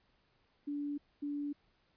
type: tone bursts at uneven times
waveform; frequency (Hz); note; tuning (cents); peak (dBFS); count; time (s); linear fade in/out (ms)
sine; 289.3; D4; -26; -35; 2; 0.67-0.98 / 1.22-1.53; 10
effects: pink hiss -73 dBFS RMS until 1.96 s + resampled to 11025 Hz